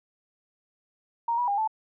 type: tone with pitch steps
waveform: sine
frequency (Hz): 933 / 972 / 807 / 875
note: A#5 / B5 / G#5 / A5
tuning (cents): +1 / -28 / -50 / -10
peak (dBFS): -23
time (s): 1.28-1.676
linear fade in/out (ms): 5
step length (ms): 99
effects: none